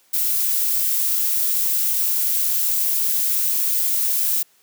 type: noise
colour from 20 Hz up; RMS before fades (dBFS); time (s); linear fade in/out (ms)
violet; -20; 0.13-4.43; 10
effects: white hiss -58 dBFS RMS until 4.62 s + high-pass 150 Hz 12 dB/octave